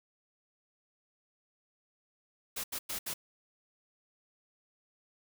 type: noise bursts at uneven times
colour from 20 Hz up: white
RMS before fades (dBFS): -37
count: 4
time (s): 2.56-2.64 / 2.72-2.79 / 2.89-2.99 / 3.06-3.14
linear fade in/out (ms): 10
effects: none